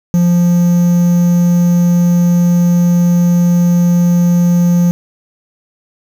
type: tone with quantisation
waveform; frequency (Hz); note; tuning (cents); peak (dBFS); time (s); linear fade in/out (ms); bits
triangle; 174.5; F3; -1; -5; 0.14-4.91; 0; 5
effects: none